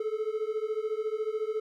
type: beating tone pair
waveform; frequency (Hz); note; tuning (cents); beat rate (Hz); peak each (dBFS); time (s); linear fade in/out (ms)
triangle; 426.9 / 440.9; G#4 / A4; +48 / +4; 14; -30; 0-1.6; 5
effects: none